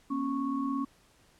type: tone cluster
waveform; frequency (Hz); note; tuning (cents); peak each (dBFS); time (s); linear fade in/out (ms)
sine; 237.1 / 274.8 / 1105; A#3 / C#4 / C#6; +30 / -15 / -6; -36 / -30 / -36; 0.1-0.85; 10
effects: pink hiss -63 dBFS RMS until 1.39 s + low-pass 11000 Hz 12 dB/octave